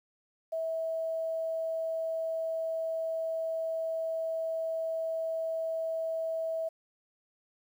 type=tone with quantisation; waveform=sine; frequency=650 Hz; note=E5; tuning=24 cents flat; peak=-30 dBFS; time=0.52-6.69 s; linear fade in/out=10 ms; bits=10; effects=none